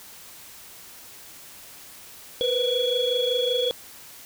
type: tone cluster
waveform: sine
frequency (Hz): 481.7 / 507 / 3361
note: B4 / B4 / G#7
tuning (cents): -43 / +45 / +20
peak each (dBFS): -24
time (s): 2.41-3.71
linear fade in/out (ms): 0
effects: tanh soft clip ceiling -16 dBFS + white hiss -45 dBFS RMS until 4.25 s